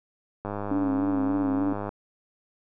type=click train; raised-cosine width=1 ms; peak=-18 dBFS; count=148; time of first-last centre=0.45-1.891 s; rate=102 Hz
type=tone with vibrato; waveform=sine; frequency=280.4 Hz; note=C#4; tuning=20 cents sharp; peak=-23 dBFS; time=0.71-1.73 s; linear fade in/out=5 ms; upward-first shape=sine; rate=3.4 Hz; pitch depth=57 cents each way
effects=none